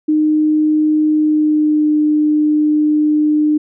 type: tone with pitch glide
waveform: sine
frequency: 306.7 to 302.3 Hz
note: D#4 to D#4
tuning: -25 to -50 cents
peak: -10 dBFS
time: 0.08-3.58 s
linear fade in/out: 10 ms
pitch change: -25 cents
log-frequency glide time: 1.09-1.95 s
effects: none